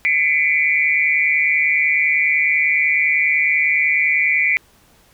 sine tone cluster, 2021 / 2225 / 2375 Hz, B6 / C#7 / D7, +39 / +6 / +19 cents, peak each -18 dBFS, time 0.05-4.57 s, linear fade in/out 0 ms, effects pink hiss -53 dBFS RMS until 5.13 s

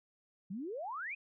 sine exponential sweep, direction up, 174.8 to 2583 Hz, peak -38 dBFS, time 0.5-1.15 s, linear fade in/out 10 ms, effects none

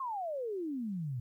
sine exponential sweep, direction down, 1100 to 116.54 Hz, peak -34 dBFS, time 0-1.2 s, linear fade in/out 5 ms, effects 12-bit

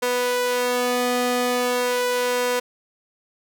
sawtooth tone with flanger, 246.9 Hz, B3, in tune, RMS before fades -22 dBFS, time 0.02-2.6 s, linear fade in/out 10 ms, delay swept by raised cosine 1.9 to 2.43 ms, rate 0.41 Hz, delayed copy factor +0.9, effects none

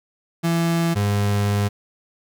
35% pulse tone pair in turn, 167.6 / 101.97 Hz, E3 / G#2, +29 / -31 cents, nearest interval major sixth, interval 860 cents, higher first, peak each -16 dBFS, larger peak neither, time 0.43-0.95 / 0.95-1.69 s, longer second, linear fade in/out 20 ms, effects none

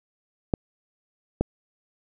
clicks, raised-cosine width 2 ms, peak -8 dBFS, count 2, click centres 0.538 / 1.41 s, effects none

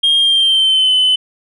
sine tone with pitch glide, 3227 to 3028 Hz, G7 to F#7, +50 to +39 cents, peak -7 dBFS, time 0.03-1.16 s, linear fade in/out 10 ms, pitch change -111 cents, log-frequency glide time 0.18-0.93 s, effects tanh soft clip ceiling -7 dBFS

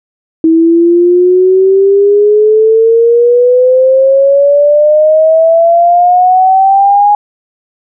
sine exponential sweep, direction up, 321.7 to 830.6 Hz, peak -3 dBFS, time 0.44-7.15 s, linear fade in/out 2 ms, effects none

